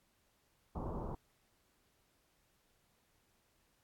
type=low-pass noise; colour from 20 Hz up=pink; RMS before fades=-41 dBFS; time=0.75-1.15 s; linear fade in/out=5 ms; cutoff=1100 Hz; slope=48 dB/octave; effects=pink hiss -75 dBFS RMS until 3.83 s + AAC 64 kbps

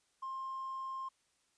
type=tone with hard clipping; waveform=sine; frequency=1060 Hz; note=C6; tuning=22 cents sharp; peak=-39 dBFS; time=0.22-1.09 s; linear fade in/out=10 ms; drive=1 dB; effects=white hiss -75 dBFS RMS until 1.57 s + resampled to 22050 Hz

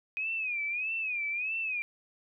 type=tone with vibrato; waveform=sine; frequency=2489 Hz; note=D#7; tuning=in tune; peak=-30 dBFS; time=0.17-1.82 s; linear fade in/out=0 ms; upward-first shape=sine; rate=1.6 Hz; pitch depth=130 cents each way; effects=none

